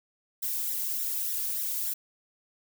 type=noise with flanger; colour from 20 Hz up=violet; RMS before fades=-31 dBFS; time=0.42-1.94 s; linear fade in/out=10 ms; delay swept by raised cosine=0.53 to 1.93 ms; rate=3.4 Hz; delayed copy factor=+0.8; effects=none